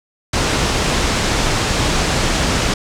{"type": "low-pass noise", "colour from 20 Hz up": "pink", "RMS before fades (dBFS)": -17, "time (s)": [0.33, 2.74], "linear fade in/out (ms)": 5, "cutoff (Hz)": 7800, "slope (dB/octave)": 24, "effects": []}